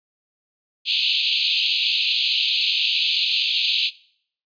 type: band-pass noise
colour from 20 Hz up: white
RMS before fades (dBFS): -21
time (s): 0.85-3.91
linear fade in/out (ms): 50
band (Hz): 2500 to 4500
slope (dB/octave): 96
effects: noise-tail reverb RT60 0.6 s tail -21 dB re dry + resampled to 11025 Hz